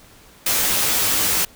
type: noise with comb filter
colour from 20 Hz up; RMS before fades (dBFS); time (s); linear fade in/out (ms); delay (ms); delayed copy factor
white; -19; 0.46-1.45; 5; 14; -0.7
effects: pink hiss -48 dBFS RMS until 1.55 s